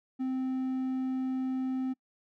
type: tone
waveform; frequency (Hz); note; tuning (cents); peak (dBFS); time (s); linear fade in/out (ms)
triangle; 260.1; C4; -10; -27; 0.19-1.94; 20
effects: noise-tail reverb RT60 0.1 s tail -24 dB re dry